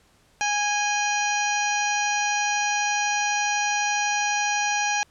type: harmonic tone with a mistuned harmonic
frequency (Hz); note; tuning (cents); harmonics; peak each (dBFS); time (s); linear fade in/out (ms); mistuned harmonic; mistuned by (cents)
826; G#5; -10; 1 / 2 / 3 / 4 / 5 / 6 / 7 / 8; -25 / -28 / -28 / -36 / -36 / -41 / -30 / -35; 0.41-5.03; 0; 4; -87
effects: pink hiss -60 dBFS RMS until 5.1 s + low-pass 10000 Hz 12 dB/octave